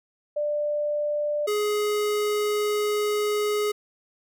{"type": "tone pair in turn", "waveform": ["sine", "square"], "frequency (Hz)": [592, 418.6], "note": ["D5", "G#4"], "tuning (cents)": [14, 14], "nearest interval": "tritone", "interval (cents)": 600, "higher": "first", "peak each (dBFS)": -23, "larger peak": "neither", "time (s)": [[0.36, 1.47], [1.47, 3.72]], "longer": "second", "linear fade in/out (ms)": 10, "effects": []}